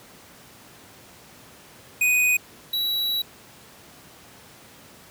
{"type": "tone pair in turn", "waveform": "square", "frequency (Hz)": [2489, 3908], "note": ["D#7", "B7"], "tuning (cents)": [0, -19], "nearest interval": "minor sixth", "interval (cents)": 781, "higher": "second", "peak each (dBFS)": [-18, -23], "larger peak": "first", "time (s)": [[2.01, 2.37], [2.73, 3.22]], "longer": "second", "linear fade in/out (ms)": 5, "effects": ["pink hiss -48 dBFS RMS until 5.1 s", "high-pass 100 Hz 12 dB/octave"]}